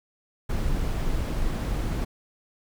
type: noise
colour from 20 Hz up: brown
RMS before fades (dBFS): -26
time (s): 0.49-2.05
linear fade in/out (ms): 10
effects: none